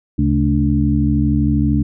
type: harmonic tone with a mistuned harmonic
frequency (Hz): 72.8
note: D2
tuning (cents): -15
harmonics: 1 / 2 / 3 / 4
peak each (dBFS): -18 / -18 / -18 / -18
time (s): 0.18-1.83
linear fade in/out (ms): 10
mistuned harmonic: 2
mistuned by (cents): -94
effects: none